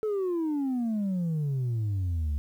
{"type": "exponential sweep", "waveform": "sine", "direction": "down", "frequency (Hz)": [440, 70.4], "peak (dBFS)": -23, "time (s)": [0.03, 2.38], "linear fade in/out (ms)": 0, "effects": ["tanh soft clip ceiling -25 dBFS", "10-bit"]}